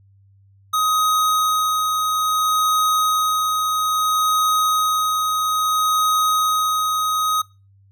square tone with tremolo, 1257 Hz, D#6, 17 cents sharp, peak -16 dBFS, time 0.73-7.42 s, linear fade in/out 10 ms, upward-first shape sine, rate 0.6 Hz, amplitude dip 30%, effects noise-tail reverb RT60 0.3 s tail -22 dB re dry + added 98 Hz sine -50 dBFS peak until 7.91 s

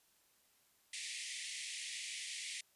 pink band-pass noise, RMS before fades -45 dBFS, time 0.93-2.61 s, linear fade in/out 5 ms, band 1900 to 10000 Hz, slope 96 dB/octave, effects white hiss -72 dBFS RMS until 2.75 s + resampled to 32000 Hz

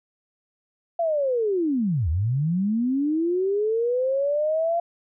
sine linear two-way sweep, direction down then up, 690 to 73 to 690 Hz, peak -20 dBFS, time 0.99-4.8 s, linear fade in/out 5 ms, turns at 2.09 s, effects none

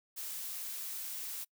blue noise, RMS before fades -41 dBFS, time 0.16-1.45 s, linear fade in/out 20 ms, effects noise-tail reverb RT60 0.1 s tail -26 dB re dry

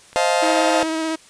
clicks, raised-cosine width 0.3 ms, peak -24 dBFS, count 2, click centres 0.13 / 0.163 s
40% pulse chord, F dominant seventh, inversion second, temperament just, 523.8 / 628.6 / 698.5 / 873.1 Hz, C5 / Eb5 / F5 / A5, +2 / +18 / 0 / -14 cents, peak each -21 / -21 / -20 / -22 dBFS, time 0.16-0.83 s, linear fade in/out 0 ms
sawtooth tone with vibrato, 320 Hz, D#4, 49 cents sharp, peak -17 dBFS, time 0.42-1.16 s, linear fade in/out 10 ms, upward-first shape triangle, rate 16 Hz, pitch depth 21 cents each way
effects white hiss -48 dBFS RMS until 1.29 s + resampled to 22050 Hz

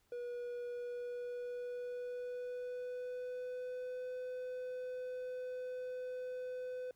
triangle tone with pitch glide, 484.6 to 504 Hz, B4 to B4, -33 to +35 cents, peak -38 dBFS, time 0.12-6.91 s, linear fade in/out 2 ms, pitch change +68 cents, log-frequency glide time 0.66-4.13 s, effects pink hiss -75 dBFS RMS until 6.95 s

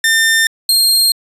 sawtooth tone pair in turn, 1800 / 4208 Hz, A6 / C8, +39 / +9 cents, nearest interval octave + minor third, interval 1470 cents, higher second, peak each -6 dBFS, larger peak neither, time 0.04-0.47 / 0.69-1.12 s, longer neither, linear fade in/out 2 ms, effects resampled to 32000 Hz

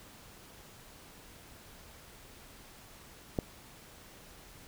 click, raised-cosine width 2 ms, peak -16 dBFS, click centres 3.388 s, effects pink hiss -54 dBFS RMS until 4.67 s

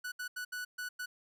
45% pulse tone bursts at uneven times, 1480 Hz, F#6, in tune, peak -37 dBFS, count 6, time 0.04-0.12 / 0.19-0.28 / 0.36-0.45 / 0.52-0.65 / 0.78-0.89 / 0.99-1.06 s, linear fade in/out 10 ms, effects none

